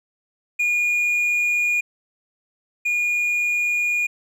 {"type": "tone pair in turn", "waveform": "triangle", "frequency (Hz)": [2436, 2436], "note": ["D#7", "D#7"], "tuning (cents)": [-37, -37], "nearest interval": "unison", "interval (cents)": 0, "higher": "neither", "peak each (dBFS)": [-16, -17], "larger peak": "first", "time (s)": [[0.59, 1.81], [2.85, 4.07]], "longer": "neither", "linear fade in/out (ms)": 10, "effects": []}